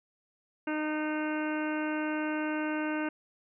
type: harmonic tone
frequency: 306.5 Hz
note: D#4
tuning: 26 cents flat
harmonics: 1 / 2 / 3 / 4 / 5 / 6 / 7 / 8 / 9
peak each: -31 / -38 / -40 / -44 / -38 / -49 / -45 / -48 / -45 dBFS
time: 0.67-3.09 s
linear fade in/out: 5 ms
effects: none